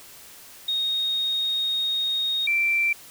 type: tone pair in turn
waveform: sine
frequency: 3726 / 2347 Hz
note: A#7 / D7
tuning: -2 / -2 cents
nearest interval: minor sixth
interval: 800 cents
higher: first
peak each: -22 / -19 dBFS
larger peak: second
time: 0.68-2.47 / 2.47-2.93 s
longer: first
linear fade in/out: 5 ms
effects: white hiss -46 dBFS RMS until 3.1 s